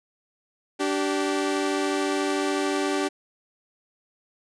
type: tone pair together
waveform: sawtooth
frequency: 292.3 / 386.1 Hz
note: D4 / G4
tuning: -8 / -26 cents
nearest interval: perfect fourth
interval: 482 cents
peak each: -22 dBFS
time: 0.79-3.09 s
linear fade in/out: 20 ms
effects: resampled to 22050 Hz